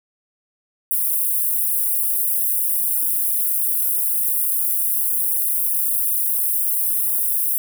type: high-pass noise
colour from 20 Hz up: white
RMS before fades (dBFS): -20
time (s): 0.91-7.58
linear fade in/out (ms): 0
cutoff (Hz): 9700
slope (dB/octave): 48
effects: none